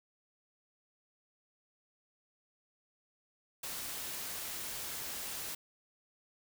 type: noise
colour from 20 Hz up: white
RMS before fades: -41 dBFS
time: 3.63-5.55 s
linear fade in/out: 5 ms
effects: none